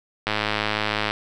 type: click train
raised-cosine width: 0.3 ms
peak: -6 dBFS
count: 90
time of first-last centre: 0.27-1.11 s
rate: 106 Hz
effects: none